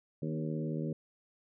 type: harmonic tone with a mistuned harmonic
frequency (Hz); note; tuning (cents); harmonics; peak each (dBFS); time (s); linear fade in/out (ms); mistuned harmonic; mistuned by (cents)
78.1; D#2; +7; 2 / 3 / 4 / 5 / 6 / 7; -35 / -39 / -41 / -43 / -45 / -46; 0.22-0.93; 5; 4; -20
effects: none